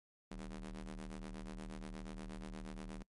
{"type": "ring-modulated tone", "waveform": "sawtooth", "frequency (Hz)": 78.8, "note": "D#2", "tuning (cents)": 23, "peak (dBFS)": -38, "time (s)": [0.31, 3.03], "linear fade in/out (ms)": 5, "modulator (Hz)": 114, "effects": ["noise-tail reverb RT60 0.1 s tail -24 dB re dry", "MP3 48 kbps"]}